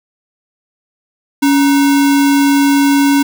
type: tone with sample-and-hold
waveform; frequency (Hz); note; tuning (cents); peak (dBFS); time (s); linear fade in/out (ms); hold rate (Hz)
sine; 280.6; C#4; +21; -7; 1.42-3.23; 10; 1225
effects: none